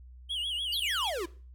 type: tone with vibrato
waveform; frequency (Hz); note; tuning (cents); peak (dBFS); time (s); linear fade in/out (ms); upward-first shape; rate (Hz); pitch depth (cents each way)
triangle; 3086; G7; -28; -29; 0.29-1.11; 20; sine; 6.7; 150
type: exponential sweep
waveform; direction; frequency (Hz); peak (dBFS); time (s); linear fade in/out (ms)
square; down; 4900 to 317.1; -32; 0.72-1.26; 10
effects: noise-tail reverb RT60 0.4 s tail -19 dB re dry + added 62 Hz sine -47 dBFS peak until 1.54 s